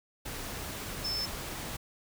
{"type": "tone in noise", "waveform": "sine", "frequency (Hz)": 5274, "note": "E8", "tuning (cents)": 0, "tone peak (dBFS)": -31, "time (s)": [1.04, 1.26], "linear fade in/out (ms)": 10, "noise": "pink", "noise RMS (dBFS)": -39, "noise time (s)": [0.25, 1.77], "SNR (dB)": 5, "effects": []}